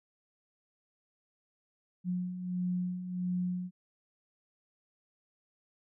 sine beating tone pair, 179 / 180.5 Hz, F3 / F#3, +43 / -43 cents, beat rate 1.5 Hz, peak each -39 / -32 dBFS, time 2.04-3.71 s, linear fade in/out 50 ms, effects none

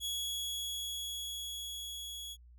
sawtooth tone with level ramp, 3349 Hz, G#7, 14 cents sharp, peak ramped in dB -31 to -39 dBFS, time 0-2.37 s, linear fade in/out 50 ms, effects added 60 Hz sine -54 dBFS peak until 2.58 s

